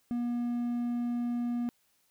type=tone; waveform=triangle; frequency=240 Hz; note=B3; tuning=49 cents flat; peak=-27 dBFS; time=0.11-1.69 s; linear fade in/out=0 ms; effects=white hiss -71 dBFS RMS until 2.1 s